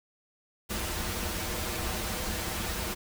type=noise with comb filter; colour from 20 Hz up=pink; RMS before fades=-33 dBFS; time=0.69-2.95 s; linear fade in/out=20 ms; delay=7.2 ms; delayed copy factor=-0.75; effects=none